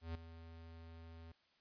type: tone with ADSR envelope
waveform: square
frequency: 82.41 Hz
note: E2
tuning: in tune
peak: -40 dBFS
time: 0.01-1.32 s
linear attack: 140 ms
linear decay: 6 ms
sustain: -13 dB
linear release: 4 ms
effects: white hiss -74 dBFS RMS until 1.6 s + resampled to 11025 Hz